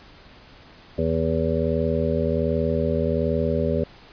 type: harmonic tone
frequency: 81.3 Hz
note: E2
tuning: 23 cents flat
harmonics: 1 / 2 / 3 / 5 / 6 / 7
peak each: -27 / -27 / -27 / -27 / -27 / -27 dBFS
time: 0.98-3.84 s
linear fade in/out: 5 ms
effects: pink hiss -48 dBFS RMS until 4.12 s + resampled to 11025 Hz